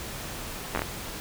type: slowing click train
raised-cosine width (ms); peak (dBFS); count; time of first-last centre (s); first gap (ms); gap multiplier
0.5; -12; 5; 0.75-0.819; 10; 1.38
effects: pink hiss -37 dBFS RMS until 1.2 s